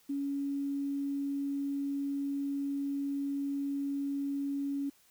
sine tone with quantisation, 280 Hz, C#4, 18 cents sharp, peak -31 dBFS, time 0.09-4.9 s, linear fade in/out 10 ms, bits 10, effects white hiss -65 dBFS RMS until 5.1 s

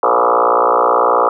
sine tone with frequency modulation, 849 Hz, G#5, 38 cents sharp, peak -9 dBFS, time 0.03-1.29 s, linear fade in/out 2 ms, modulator 58.9 Hz, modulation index 7.3, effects none

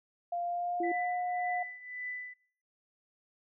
sine tone with pitch glide, 696 to 719.3 Hz, F5 to F#5, -6 to -49 cents, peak -31 dBFS, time 0.32-1.63 s, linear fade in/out 5 ms, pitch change +57 cents, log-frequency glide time 0.42-1.12 s
sine tone, 343.3 Hz, F4, 30 cents flat, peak -31 dBFS, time 0.8-0.92 s, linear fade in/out 5 ms
sine tone with tremolo, 1992 Hz, B6, 14 cents sharp, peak -35 dBFS, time 0.83-2.34 s, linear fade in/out 10 ms, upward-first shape triangle, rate 1.8 Hz, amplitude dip 80%
effects noise-tail reverb RT60 0.6 s tail -23 dB re dry

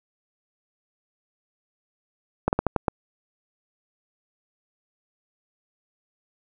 slowing click train, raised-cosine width 1 ms, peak -6 dBFS, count 6, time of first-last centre 2.48-2.882 s, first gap 49 ms, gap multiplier 1.25, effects none

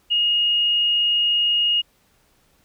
sine tone, 2863 Hz, F7, 42 cents sharp, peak -16 dBFS, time 0.1-1.82 s, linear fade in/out 20 ms, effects pink hiss -61 dBFS RMS until 2.64 s

